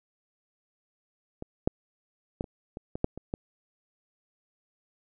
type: clicks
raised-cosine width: 2 ms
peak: -23 / -9 / -15 / -28 / -24 / -20 / -10 / -25 / -17 dBFS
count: 9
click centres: 1.424 / 1.675 / 2.409 / 2.442 / 2.771 / 2.955 / 3.044 / 3.176 / 3.339 s
effects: none